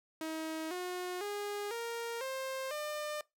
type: tone with pitch steps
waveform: sawtooth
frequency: 318.2 / 361.3 / 410.3 / 465.9 / 529 / 600.7 Hz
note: D#4 / F#4 / G#4 / A#4 / C5 / D5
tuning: +39 / -41 / -21 / -1 / +19 / +39 cents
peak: -33 dBFS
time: 0.21-3.21 s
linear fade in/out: 2 ms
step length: 500 ms
effects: noise-tail reverb RT60 0.2 s tail -22 dB re dry